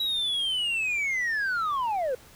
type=linear sweep; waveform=sine; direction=down; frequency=3900 to 480 Hz; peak=-22 dBFS; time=0-2.15 s; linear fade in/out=5 ms; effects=tanh soft clip ceiling -24 dBFS + pink hiss -52 dBFS RMS until 2.35 s